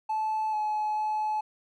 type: tone with pitch steps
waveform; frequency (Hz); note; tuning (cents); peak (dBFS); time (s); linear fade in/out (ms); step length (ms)
triangle; 869 / 852 / 857; A5 / G#5 / A5; -22 / +44 / -46; -23; 0.09-1.41; 10; 440
effects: tanh soft clip ceiling -22 dBFS